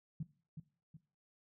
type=tone with echo; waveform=sine; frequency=155.56 Hz; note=D#3; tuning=in tune; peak=-36 dBFS; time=0.2-0.23 s; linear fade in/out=5 ms; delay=370 ms; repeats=2; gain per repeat=-7 dB; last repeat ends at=0.97 s; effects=noise-tail reverb RT60 0.4 s tail -18 dB re dry

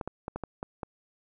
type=clicks; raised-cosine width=1 ms; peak=-20 dBFS; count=7; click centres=0.012 / 0.076 / 0.281 / 0.36 / 0.437 / 0.629 / 0.832 s; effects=none

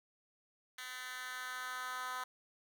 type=tone with high-pass filter sweep; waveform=10% pulse; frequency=253.6 Hz; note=B3; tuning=46 cents sharp; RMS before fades=-43 dBFS; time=0.78-2.24 s; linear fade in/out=5 ms; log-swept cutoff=2100 to 1100 Hz; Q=2.1; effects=none

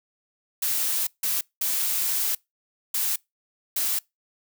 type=noise bursts at uneven times; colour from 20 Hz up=blue; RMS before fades=-25 dBFS; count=5; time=0.62-1.07 / 1.23-1.41 / 1.61-2.35 / 2.94-3.16 / 3.76-3.99 s; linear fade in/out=5 ms; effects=noise-tail reverb RT60 0.2 s tail -25 dB re dry

